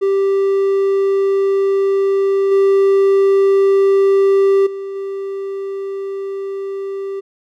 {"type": "tone with level steps", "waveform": "triangle", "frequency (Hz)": 392, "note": "G4", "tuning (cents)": 0, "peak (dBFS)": [-10, -7, -21, -19], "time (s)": [0.01, 7.21], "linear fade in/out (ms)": 20, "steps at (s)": [2.51, 4.66, 4.95], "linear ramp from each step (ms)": 10, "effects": []}